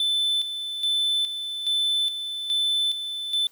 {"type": "tone with tremolo", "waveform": "triangle", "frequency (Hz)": 3520, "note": "A7", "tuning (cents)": 0, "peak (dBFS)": -19, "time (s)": [0, 3.47], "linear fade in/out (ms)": 2, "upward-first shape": "square", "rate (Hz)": 1.2, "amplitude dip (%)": 60, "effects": ["white hiss -58 dBFS RMS until 3.51 s"]}